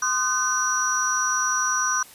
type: tone cluster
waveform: sine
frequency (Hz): 1039 / 1231 / 1520 / 5830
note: C6 / D#6 / F#6 / F#8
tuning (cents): -12 / -19 / +46 / -26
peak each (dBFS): -28 / -27 / -26 / -24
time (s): 0.02-2.03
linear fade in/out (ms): 5
effects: white hiss -47 dBFS RMS until 2.14 s + resampled to 32000 Hz